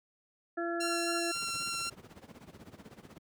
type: harmonic tone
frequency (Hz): 340.1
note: F4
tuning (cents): -46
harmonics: 1 / 2 / 4 / 5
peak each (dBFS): -34 / -37 / -40 / -41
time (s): 0.57-1.32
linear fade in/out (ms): 10
type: tone with vibrato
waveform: 10% pulse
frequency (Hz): 1369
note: F6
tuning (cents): -35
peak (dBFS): -25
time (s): 0.8-1.9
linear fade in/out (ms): 10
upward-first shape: sine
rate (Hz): 3.8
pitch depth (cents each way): 10
type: noise with tremolo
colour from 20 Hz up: brown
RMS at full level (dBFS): -41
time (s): 1.35-3.18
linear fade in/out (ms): 2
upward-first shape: sine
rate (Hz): 16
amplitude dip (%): 80
effects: high-pass 150 Hz 12 dB/octave